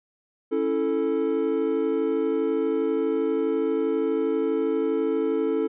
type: chord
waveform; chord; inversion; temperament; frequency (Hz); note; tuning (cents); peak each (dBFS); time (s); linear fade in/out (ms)
triangle; A major; first; equal; 277.2 / 329.6 / 440; C#4 / E4 / A4; 0 / 0 / 0; -26 / -25 / -22; 0.51-5.68; 20
effects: resampled to 8000 Hz